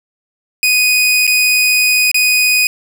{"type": "tone with dropouts", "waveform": "sawtooth", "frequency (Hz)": 2489, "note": "D#7", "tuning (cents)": 0, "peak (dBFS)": -6, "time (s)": [0.63, 2.67], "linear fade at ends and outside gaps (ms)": 1, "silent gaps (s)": [[1.268, 1.276], [2.115, 2.144]], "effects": []}